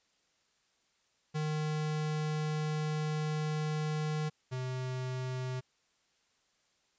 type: tone pair in turn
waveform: square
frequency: 153.4 / 128.42 Hz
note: D#3 / C3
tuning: -24 / -32 cents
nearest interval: minor third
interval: 308 cents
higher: first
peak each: -32 / -35 dBFS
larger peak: first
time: 1.34-4.3 / 4.51-5.61 s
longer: first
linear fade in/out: 20 ms
effects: white hiss -73 dBFS RMS until 6.98 s + resampled to 16000 Hz